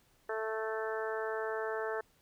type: harmonic tone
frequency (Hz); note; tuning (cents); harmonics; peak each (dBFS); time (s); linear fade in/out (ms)
220; A3; 0; 2 / 3 / 4 / 5 / 6 / 7 / 8; -36 / -41 / -43 / -46 / -44 / -44 / -44; 0.29-2.01; 5
effects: pink hiss -69 dBFS RMS until 2.21 s